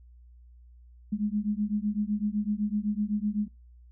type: beating tone pair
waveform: sine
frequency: 205.2 / 213.1 Hz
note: G#3 / G#3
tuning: -21 / +45 cents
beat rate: 7.9 Hz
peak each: -29 dBFS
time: 1.12-3.48 s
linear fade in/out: 10 ms
effects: noise-tail reverb RT60 0.2 s tail -24 dB re dry + added 60 Hz sine -50 dBFS peak until 3.91 s